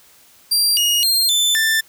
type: tone with pitch steps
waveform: sawtooth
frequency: 4736 / 2873 / 4196 / 3528 / 1775 Hz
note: D8 / F7 / C8 / A7 / A6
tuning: +14 / +48 / +4 / +4 / +15 cents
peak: -11 dBFS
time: 0.51-1.81 s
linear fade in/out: 10 ms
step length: 260 ms
effects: white hiss -50 dBFS RMS until 1.88 s